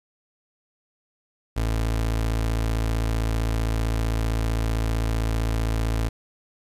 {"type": "tone", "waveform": "30% pulse", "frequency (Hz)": 55.5, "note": "A1", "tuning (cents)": 16, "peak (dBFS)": -19, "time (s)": [1.56, 6.09], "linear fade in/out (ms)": 10, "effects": ["resampled to 32000 Hz", "9-bit"]}